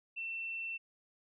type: tone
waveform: sine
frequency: 2690 Hz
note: E7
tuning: 34 cents sharp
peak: -37 dBFS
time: 0.16-0.78 s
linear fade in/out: 20 ms
effects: none